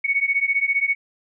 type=beating tone pair; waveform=sine; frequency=2217 / 2232 Hz; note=C#7 / C#7; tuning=0 / +11 cents; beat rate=15 Hz; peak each=-21 dBFS; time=0.04-0.95 s; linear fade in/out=10 ms; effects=none